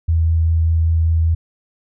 sine tone with vibrato, 81.7 Hz, E2, 15 cents flat, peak -12 dBFS, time 0.08-1.35 s, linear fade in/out 10 ms, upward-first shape triangle, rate 5.1 Hz, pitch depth 11 cents each way, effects none

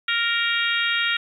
harmonic tone, 466.2 Hz, A#4, in tune, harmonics 3 / 4 / 5 / 6 / 7 / 8, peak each -25 / -26 / -27 / -28 / -28 / -29 dBFS, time 0.08-1.17 s, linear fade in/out 5 ms, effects 9-bit

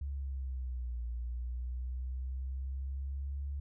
sine linear two-way sweep, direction down then up, 70.6 to 58.8 to 70.6 Hz, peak -35 dBFS, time 0.01-3.6 s, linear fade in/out 5 ms, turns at 1.04 s, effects none

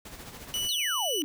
pink noise with tremolo, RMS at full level -42 dBFS, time 0.05-0.68 s, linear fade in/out 5 ms, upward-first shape sine, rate 14 Hz, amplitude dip 50%
sawtooth tone, 2961 Hz, F#7, 1 cent sharp, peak -25 dBFS, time 0.54-1.22 s, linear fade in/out 0 ms
sine exponential sweep, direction down, 4481 to 277.2 Hz, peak -30 dBFS, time 0.69-1.24 s, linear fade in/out 0 ms
effects none

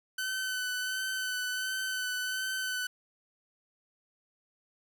sawtooth tone with vibrato, 1514 Hz, F#6, 39 cents sharp, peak -28 dBFS, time 0.18-2.87 s, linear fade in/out 5 ms, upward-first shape sine, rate 1.4 Hz, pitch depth 20 cents each way, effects 11-bit

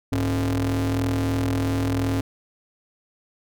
45% pulse ring-modulated tone, 83.8 Hz, E2, 29 cents sharp, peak -18 dBFS, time 0.12-2.21 s, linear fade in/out 5 ms, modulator 188 Hz, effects none

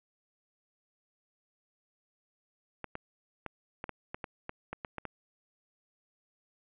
clicks, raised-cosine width 0.5 ms, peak -22 dBFS, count 12, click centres 2.843 / 2.954 / 3.463 / 3.841 / 3.893 / 4.145 / 4.242 / 4.494 / 4.73 / 4.848 / 4.983 / 5.053 s, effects resampled to 8000 Hz + 8-bit

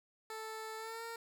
15% pulse tone with pitch glide, 440 to 460.3 Hz, A4 to A#4, 0 to -22 cents, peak -36 dBFS, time 0.3-1.16 s, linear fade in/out 2 ms, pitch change +78 cents, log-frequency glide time 0.77-1.04 s, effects none

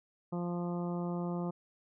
harmonic tone, 174.61 Hz, F3, in tune, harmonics 1 / 2 / 3 / 4 / 5 / 6 / 7, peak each -34 / -40 / -44 / -46 / -48 / -50 / -51 dBFS, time 0.32-1.51 s, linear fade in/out 10 ms, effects none

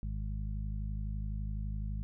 harmonic tone, 51.91 Hz, G#1, in tune, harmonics 1 / 2 / 3 / 4, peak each -35 / -41 / -45 / -47 dBFS, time 0.03-2.03 s, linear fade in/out 0 ms, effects none

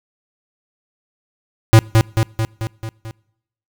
square tone with echo, 111.5 Hz, A2, 23 cents sharp, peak -5 dBFS, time 1.73-1.79 s, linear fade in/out 0 ms, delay 220 ms, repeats 6, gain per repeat -4 dB, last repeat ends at 3.11 s, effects noise-tail reverb RT60 0.8 s tail -25 dB re dry

